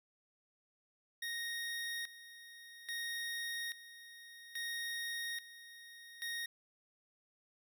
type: tone with tremolo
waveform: 25% pulse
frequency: 1864.7 Hz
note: A#6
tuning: in tune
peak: -35 dBFS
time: 1.22-6.46 s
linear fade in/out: 5 ms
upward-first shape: square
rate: 0.6 Hz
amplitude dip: 80%
effects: none